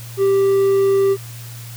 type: tone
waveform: triangle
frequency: 392 Hz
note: G4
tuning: in tune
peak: -10 dBFS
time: 0.17-1.17 s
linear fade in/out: 50 ms
effects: added 117 Hz sine -32 dBFS peak until 1.76 s + white hiss -39 dBFS RMS until 1.76 s